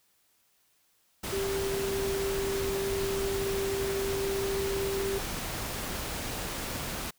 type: tone in noise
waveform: sine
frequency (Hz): 392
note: G4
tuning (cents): 0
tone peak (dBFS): -29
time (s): 1.32-5.19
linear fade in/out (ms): 10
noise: pink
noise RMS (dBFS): -35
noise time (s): 1.23-7.11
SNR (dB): +3
effects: white hiss -69 dBFS RMS until 7.18 s